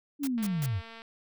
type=linear sweep; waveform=sine; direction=down; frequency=295.5 to 78.2 Hz; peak=-27 dBFS; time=0.19-0.82 s; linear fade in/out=50 ms
type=noise bursts; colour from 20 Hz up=white; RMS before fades=-39 dBFS; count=3; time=0.23-0.662 s; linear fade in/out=5 ms; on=44 ms; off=150 ms
type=click train; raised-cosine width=0.3 ms; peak=-31 dBFS; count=146; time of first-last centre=0.38-1.019 s; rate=227 Hz
effects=none